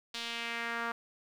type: tone with band-pass filter sweep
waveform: sawtooth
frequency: 233.1 Hz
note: A#3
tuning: in tune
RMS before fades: -37 dBFS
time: 0.14-0.92 s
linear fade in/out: 5 ms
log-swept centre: 3900 to 1300 Hz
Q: 2
effects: 10-bit